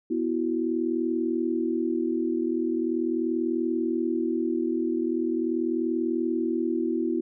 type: chord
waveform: sine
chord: B suspended fourth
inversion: none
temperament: equal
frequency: 246.9 / 329.6 / 370 Hz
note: B3 / E4 / F#4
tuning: 0 / 0 / 0 cents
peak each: -29 / -26 / -30 dBFS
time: 0.1-7.21 s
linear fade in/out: 10 ms
effects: none